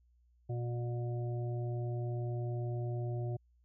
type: harmonic tone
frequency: 120.3 Hz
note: B2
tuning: 45 cents flat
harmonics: 1 / 3 / 5 / 6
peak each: -34 / -43 / -48 / -50 dBFS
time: 0.49-3.37 s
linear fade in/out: 10 ms
effects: added 60 Hz sine -65 dBFS peak until 3.64 s